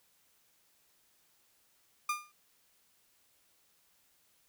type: tone with exponential decay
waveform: 30% pulse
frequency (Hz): 1206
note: D6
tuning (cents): +46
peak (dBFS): -25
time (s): 2.09-2.32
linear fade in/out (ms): 5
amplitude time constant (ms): 49
effects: white hiss -70 dBFS RMS until 4.48 s